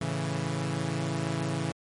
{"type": "chord", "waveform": "sawtooth", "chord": "A major", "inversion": "none", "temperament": "equal", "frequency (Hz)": [110, 138.59, 164.81], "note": ["A2", "C#3", "E3"], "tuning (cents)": [0, 0, 0], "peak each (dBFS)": [-32, -28, -28], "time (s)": [0.01, 1.72], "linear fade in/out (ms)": 5, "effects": ["MP3 48 kbps"]}